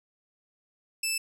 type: tone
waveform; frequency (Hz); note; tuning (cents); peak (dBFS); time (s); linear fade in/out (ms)
15% pulse; 2637; E7; 0; -20; 1.03-1.18; 5
effects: none